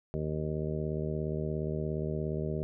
harmonic tone, 77.1 Hz, D#2, 15 cents flat, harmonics 1 / 2 / 3 / 4 / 5 / 6 / 7 / 8, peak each -39 / -34 / -40 / -46 / -37 / -41 / -47 / -42 dBFS, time 0.14-2.63 s, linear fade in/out 0 ms, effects none

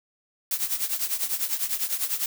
blue noise with tremolo, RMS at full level -24 dBFS, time 0.51-2.26 s, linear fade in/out 2 ms, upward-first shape triangle, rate 10 Hz, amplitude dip 85%, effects none

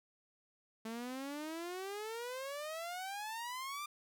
sawtooth exponential sweep, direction up, 220 to 1204 Hz, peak -37 dBFS, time 0.85-3.86 s, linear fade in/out 5 ms, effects none

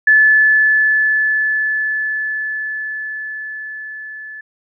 sine tone with level ramp, 1732 Hz, A6, 28 cents flat, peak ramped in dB -6 to -29 dBFS, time 0.07-4.41 s, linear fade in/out 5 ms, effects none

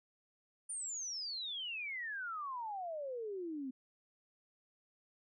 sine exponential sweep, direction down, 9370 to 252.4 Hz, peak -39 dBFS, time 0.69-3.71 s, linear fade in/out 10 ms, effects none

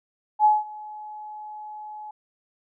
sine tone with ADSR envelope, 849 Hz, G#5, 38 cents sharp, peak -12 dBFS, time 0.39-2.11 s, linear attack 57 ms, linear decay 190 ms, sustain -23 dB, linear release 5 ms, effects none

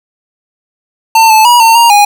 square tone with pitch steps, 898 / 873 / 964 / 907 / 936 / 822 Hz, A5 / A5 / B5 / A#5 / A#5 / G#5, +35 / -14 / -42 / -48 / +7 / -18 cents, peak -3 dBFS, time 1.15-2.05 s, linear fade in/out 5 ms, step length 150 ms, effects none

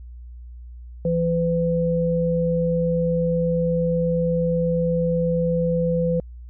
sine tone pair together, 168.31 / 505 Hz, E3 / B4, +36 / +39 cents, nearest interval octave + perfect fifth, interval 1903 cents, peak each -21 dBFS, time 1.05-6.2 s, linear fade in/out 2 ms, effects added 60 Hz sine -36 dBFS peak until 6.49 s

